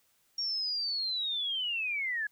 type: linear sweep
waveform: sine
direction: down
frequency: 5588 to 1660 Hz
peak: -30 dBFS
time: 0.38-2.27 s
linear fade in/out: 5 ms
effects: white hiss -70 dBFS RMS until 2.31 s